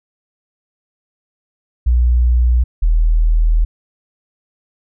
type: tone pair in turn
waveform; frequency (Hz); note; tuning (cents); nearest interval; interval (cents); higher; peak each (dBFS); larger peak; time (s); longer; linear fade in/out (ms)
sine; 60.4 / 40.13; B1 / E1; -38 / -46; perfect fifth; 708; first; -9; neither; 1.86-2.64 / 2.82-3.65; second; 10
effects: none